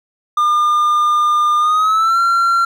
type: tone with pitch glide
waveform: triangle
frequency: 1206 to 1369.4 Hz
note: D6 to F6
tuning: +46 to -34 cents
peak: -9 dBFS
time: 0.37-2.65 s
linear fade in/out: 5 ms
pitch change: +220 cents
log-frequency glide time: 1.59-2.2 s
effects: none